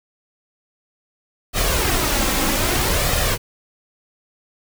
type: noise with flanger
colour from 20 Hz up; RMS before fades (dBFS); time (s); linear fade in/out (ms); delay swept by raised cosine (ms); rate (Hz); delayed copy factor
pink; -19; 1.53-3.38; 50; 1.6 to 3.8; 0.62; +0.5
effects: none